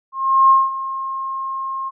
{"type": "tone with ADSR envelope", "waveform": "sine", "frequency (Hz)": 1070, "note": "C6", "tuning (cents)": 38, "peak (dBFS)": -7, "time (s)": [0.12, 1.91], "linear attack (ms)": 380, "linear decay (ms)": 200, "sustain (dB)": -15, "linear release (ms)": 33, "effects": []}